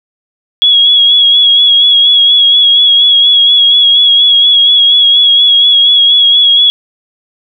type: tone with vibrato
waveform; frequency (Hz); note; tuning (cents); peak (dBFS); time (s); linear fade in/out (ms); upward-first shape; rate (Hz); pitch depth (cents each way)
sine; 3336; G#7; +7; -3; 0.62-6.7; 0; sine; 4.2; 32
effects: none